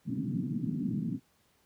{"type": "band-pass noise", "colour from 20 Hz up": "white", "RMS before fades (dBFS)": -33, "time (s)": [0.05, 1.2], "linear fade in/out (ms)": 50, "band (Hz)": [120, 280], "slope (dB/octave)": 48, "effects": ["pink hiss -69 dBFS RMS until 1.65 s", "high-pass 60 Hz 12 dB/octave"]}